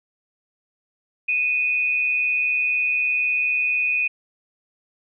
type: tone pair together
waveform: sine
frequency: 2479 / 2619 Hz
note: D#7 / E7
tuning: -7 / -12 cents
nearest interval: minor second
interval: 95 cents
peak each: -19 / -27 dBFS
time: 1.28-4.08 s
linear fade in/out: 10 ms
effects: none